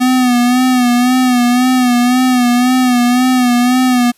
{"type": "tone with vibrato", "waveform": "square", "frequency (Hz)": 248.9, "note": "B3", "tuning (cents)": 14, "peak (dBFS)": -9, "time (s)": [0, 4.12], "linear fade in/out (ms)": 20, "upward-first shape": "sine", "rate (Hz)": 1.9, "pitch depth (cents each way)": 51, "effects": ["white hiss -53 dBFS RMS until 4.17 s", "resampled to 32000 Hz"]}